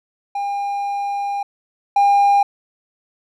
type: tone pair in turn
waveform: triangle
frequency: 805 / 805 Hz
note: G5 / G5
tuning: +46 / +46 cents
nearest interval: unison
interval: 0 cents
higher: neither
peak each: -18 / -8 dBFS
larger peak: second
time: 0.35-1.43 / 1.96-2.43 s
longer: first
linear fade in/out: 5 ms
effects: tanh soft clip ceiling -4 dBFS